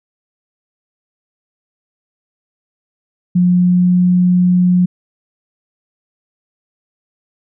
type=tone with pitch glide; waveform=sine; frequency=178.6 to 179.74 Hz; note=F3 to F#3; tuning=+39 to -50 cents; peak=-8 dBFS; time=3.35-4.86 s; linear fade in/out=10 ms; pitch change=+11 cents; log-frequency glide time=3.46-4.01 s; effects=none